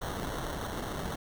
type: noise with sample-and-hold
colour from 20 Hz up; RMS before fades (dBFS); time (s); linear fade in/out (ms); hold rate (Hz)
pink; -36; 0.01-1.16; 10; 2450
effects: none